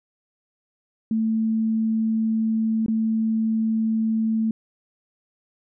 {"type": "tone with dropouts", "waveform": "sine", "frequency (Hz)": 221.9, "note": "A3", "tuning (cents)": 15, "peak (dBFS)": -19, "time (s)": [1.11, 4.51], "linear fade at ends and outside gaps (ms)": 2, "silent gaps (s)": [2.862, 2.882], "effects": []}